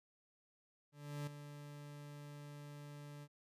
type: tone with ADSR envelope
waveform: 40% pulse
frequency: 145.8 Hz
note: D3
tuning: 12 cents flat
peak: -39 dBFS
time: 0.92-3.28 s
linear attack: 350 ms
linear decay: 6 ms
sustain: -10 dB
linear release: 51 ms
effects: resampled to 32000 Hz